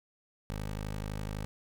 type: tone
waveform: 15% pulse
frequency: 51.91 Hz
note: G#1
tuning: in tune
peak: -29 dBFS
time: 0.5-1.45 s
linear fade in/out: 0 ms
effects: none

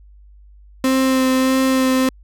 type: tone with vibrato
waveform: 35% pulse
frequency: 261.6 Hz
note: C4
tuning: in tune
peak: -12 dBFS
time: 0.84-2.09 s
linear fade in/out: 2 ms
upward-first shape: sine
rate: 1.6 Hz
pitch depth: 13 cents each way
effects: added 50 Hz sine -42 dBFS peak until 2.23 s

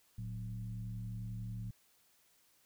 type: tone with frequency modulation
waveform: sine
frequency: 112.3 Hz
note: A2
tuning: 36 cents sharp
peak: -39 dBFS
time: 0.18-1.71 s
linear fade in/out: 5 ms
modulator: 71.1 Hz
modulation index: 0.76
effects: white hiss -70 dBFS RMS until 2.65 s

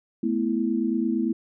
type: chord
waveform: sine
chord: A suspended second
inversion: none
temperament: equal with one note detuned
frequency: 218.1 / 246.9 / 329.6 Hz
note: A3 / B3 / E4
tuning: -15 / 0 / 0 cents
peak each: -26 dBFS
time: 0.23-1.33 s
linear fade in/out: 5 ms
effects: none

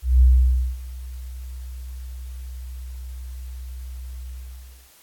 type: tone with ADSR envelope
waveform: sine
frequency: 62.9 Hz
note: B1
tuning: 32 cents sharp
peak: -9 dBFS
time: 0.02-4.91 s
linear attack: 190 ms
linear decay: 560 ms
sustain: -22 dB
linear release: 600 ms
effects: white hiss -53 dBFS RMS until 5.02 s + AAC 64 kbps

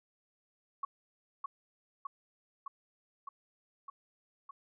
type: tone with echo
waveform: sine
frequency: 1108.7 Hz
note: C#6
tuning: in tune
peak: -32 dBFS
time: 0.83-0.85 s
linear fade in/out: 5 ms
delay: 610 ms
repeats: 6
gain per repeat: -2 dB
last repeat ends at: 4.51 s
effects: none

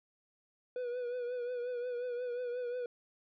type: tone with vibrato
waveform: triangle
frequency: 490.3 Hz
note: B4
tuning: 13 cents flat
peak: -33 dBFS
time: 0.76-2.86 s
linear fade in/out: 2 ms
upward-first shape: triangle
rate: 5.6 Hz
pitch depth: 53 cents each way
effects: resampled to 11025 Hz

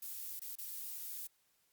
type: noise with dropouts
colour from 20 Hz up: violet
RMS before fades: -44 dBFS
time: 0.02-1.27 s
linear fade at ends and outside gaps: 5 ms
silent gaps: 0.395-0.416 / 0.555-0.584 s
effects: white hiss -75 dBFS RMS until 1.72 s + Opus 48 kbps

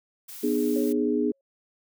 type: noise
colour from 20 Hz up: blue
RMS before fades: -41 dBFS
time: 0.28-0.93 s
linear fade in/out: 10 ms
type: chord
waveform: sine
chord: G# minor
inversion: first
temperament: equal with one note detuned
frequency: 246.9 / 303.1 / 415.3 Hz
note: B3 / D#4 / G#4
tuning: 0 / -45 / 0 cents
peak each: -26 dBFS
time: 0.43-1.32 s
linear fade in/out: 10 ms
type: tone with exponential decay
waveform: sine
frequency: 547 Hz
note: C#5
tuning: 23 cents flat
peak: -31 dBFS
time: 0.76-1.41 s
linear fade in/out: 2 ms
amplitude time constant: 140 ms
effects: none

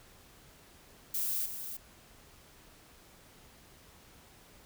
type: noise with echo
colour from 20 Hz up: violet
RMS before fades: -33 dBFS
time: 1.14-1.46 s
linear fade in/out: 5 ms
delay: 310 ms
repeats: 1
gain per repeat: -8 dB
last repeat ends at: 1.77 s
effects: pink hiss -58 dBFS RMS until 4.65 s

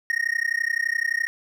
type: tone with amplitude modulation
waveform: triangle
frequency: 1863 Hz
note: A#6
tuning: 2 cents flat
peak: -16 dBFS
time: 0.1-1.27 s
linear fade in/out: 0 ms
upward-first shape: sine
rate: 31.7 Hz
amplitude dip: 100%
effects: none

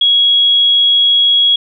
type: tone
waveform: sine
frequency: 3322 Hz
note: G#7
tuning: in tune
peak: -7 dBFS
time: 0.01-1.56 s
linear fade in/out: 5 ms
effects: none

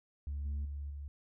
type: tone with level steps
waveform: sine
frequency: 71.6 Hz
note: D2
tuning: 43 cents flat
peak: -34 / -31 / -37 / -40 dBFS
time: 0.27-1.08 s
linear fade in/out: 0 ms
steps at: 0.45 / 0.65 / 0.9 s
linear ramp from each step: 5 ms
effects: tanh soft clip ceiling -33 dBFS

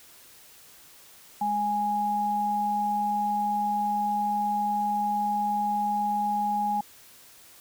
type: tone pair together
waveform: sine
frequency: 207.1 / 828.4 Hz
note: G#3 / G#5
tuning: -5 / -5 cents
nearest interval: 2 octaves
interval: 2400 cents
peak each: -33 / -24 dBFS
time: 1.41-6.81 s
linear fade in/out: 5 ms
effects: white hiss -52 dBFS RMS until 7.6 s

